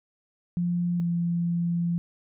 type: tone pair in turn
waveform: sine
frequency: 174.61 / 171.41 Hz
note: F3 / F3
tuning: 0 / -32 cents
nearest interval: unison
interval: 32 cents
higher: first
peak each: -23 dBFS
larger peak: neither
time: 0.57-1 / 1-1.98 s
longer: second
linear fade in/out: 0 ms
effects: none